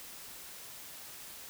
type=silence; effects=white hiss -48 dBFS RMS until 1.49 s